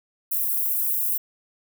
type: high-pass noise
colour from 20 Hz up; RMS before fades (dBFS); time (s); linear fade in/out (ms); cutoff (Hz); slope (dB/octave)
white; -24; 0.31-1.18; 10; 12000; 24
effects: none